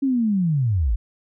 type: linear sweep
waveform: sine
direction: down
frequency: 279.8 to 44.57 Hz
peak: -17 dBFS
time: 0.02-0.96 s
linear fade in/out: 10 ms
effects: none